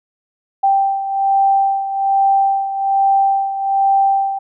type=beating tone pair; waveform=sine; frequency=784 / 785.2 Hz; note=G5 / G5; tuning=0 / +3 cents; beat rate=1.2 Hz; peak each=-13 / -19 dBFS; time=0.63-4.39 s; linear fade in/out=10 ms; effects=none